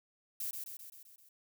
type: noise with echo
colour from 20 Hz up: violet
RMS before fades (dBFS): -38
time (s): 0.4-0.51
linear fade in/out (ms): 5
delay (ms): 130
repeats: 6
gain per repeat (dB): -4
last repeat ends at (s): 1.29
effects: none